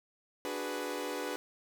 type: chord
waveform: sawtooth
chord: G# half-diminished seventh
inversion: second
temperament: equal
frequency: 293.7 / 370 / 415.3 / 493.9 Hz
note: D4 / F#4 / G#4 / B4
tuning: 0 / 0 / 0 / 0 cents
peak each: -37 / -38 / -38 / -35 dBFS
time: 0.45-1.36 s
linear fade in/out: 0 ms
effects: none

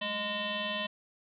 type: tone with frequency modulation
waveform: sine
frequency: 1846 Hz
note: A#6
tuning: 17 cents flat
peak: -31 dBFS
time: 0.01-0.87 s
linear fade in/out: 10 ms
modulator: 408 Hz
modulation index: 4
effects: none

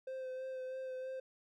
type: tone with vibrato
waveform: triangle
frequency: 519 Hz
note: C5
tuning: 14 cents flat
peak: -38 dBFS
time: 0.07-1.2 s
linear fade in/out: 5 ms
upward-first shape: sine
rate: 3.1 Hz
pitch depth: 19 cents each way
effects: none

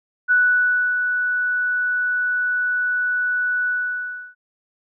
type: tone with ADSR envelope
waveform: sine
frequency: 1480 Hz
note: F#6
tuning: in tune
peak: -12 dBFS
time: 0.28-4.35 s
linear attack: 32 ms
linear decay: 640 ms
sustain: -6 dB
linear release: 670 ms
effects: none

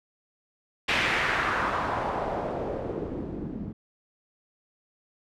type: noise with low-pass filter sweep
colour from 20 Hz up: white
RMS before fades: -29 dBFS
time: 0.88-3.73 s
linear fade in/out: 10 ms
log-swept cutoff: 2600 to 210 Hz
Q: 1.9
effects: none

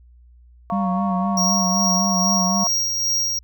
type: chord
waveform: sine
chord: Bb minor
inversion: second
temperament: equal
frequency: 698.5 / 932.3 / 1108.7 Hz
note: F5 / Bb5 / Db6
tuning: 0 / 0 / 0 cents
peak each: -25 / -31 / -27 dBFS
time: 0.7-2.67 s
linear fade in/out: 0 ms
type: tone with vibrato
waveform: triangle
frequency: 191.4 Hz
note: G3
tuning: 41 cents flat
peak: -18 dBFS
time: 0.72-2.64 s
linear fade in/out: 5 ms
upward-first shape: sine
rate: 3.9 Hz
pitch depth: 61 cents each way
type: tone with tremolo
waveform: square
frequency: 5630 Hz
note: F8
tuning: 13 cents sharp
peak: -18 dBFS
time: 1.37-3.39 s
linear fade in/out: 5 ms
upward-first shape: sine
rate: 2.4 Hz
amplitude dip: 35%
effects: added 60 Hz sine -46 dBFS peak until 3.43 s

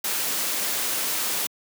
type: noise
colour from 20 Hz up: white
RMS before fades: -26 dBFS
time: 0.04-1.47 s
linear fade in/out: 5 ms
effects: high-pass 200 Hz 12 dB/octave

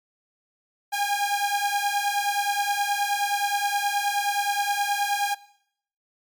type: beating tone pair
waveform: sawtooth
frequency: 807 / 816.5 Hz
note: G#5 / G#5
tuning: -50 / -30 cents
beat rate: 9.5 Hz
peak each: -22 dBFS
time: 0.92-5.35 s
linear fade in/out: 20 ms
effects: noise-tail reverb RT60 0.7 s tail -20 dB re dry + MP3 96 kbps

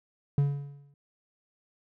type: tone with exponential decay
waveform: triangle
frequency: 141.9 Hz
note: C#3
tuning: 41 cents sharp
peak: -17 dBFS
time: 0.38-0.94 s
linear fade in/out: 2 ms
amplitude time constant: 120 ms
effects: none

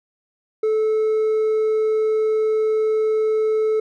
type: tone with hard clipping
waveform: sine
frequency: 435.3 Hz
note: A4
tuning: 19 cents flat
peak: -17 dBFS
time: 0.63-3.8 s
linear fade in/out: 5 ms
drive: 2 dB
effects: none

